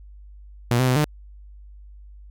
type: tone with pitch steps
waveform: sawtooth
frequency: 119.8 / 128.6 / 126.9 / 150.5 Hz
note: A#2 / C3 / B2 / D3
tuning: +48 / -30 / +47 / +43 cents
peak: -13 dBFS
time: 0.71-1.042 s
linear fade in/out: 0 ms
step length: 83 ms
effects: added 50 Hz sine -41 dBFS peak until 2.3 s